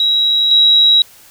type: tone pair in turn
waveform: sine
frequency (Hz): 3863 / 3863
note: B7 / B7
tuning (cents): -39 / -39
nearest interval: unison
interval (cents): 0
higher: neither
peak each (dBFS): -10 / -6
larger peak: second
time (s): 0-0.51 / 0.51-1.02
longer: neither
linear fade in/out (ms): 2
effects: white hiss -43 dBFS RMS until 1.3 s